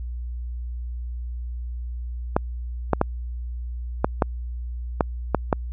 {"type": "clicks", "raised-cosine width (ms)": 1, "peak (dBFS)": -3, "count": 8, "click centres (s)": [2.365, 2.933, 3.014, 4.045, 4.222, 5.008, 5.347, 5.528], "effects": ["added 60 Hz sine -28 dBFS peak until 5.72 s"]}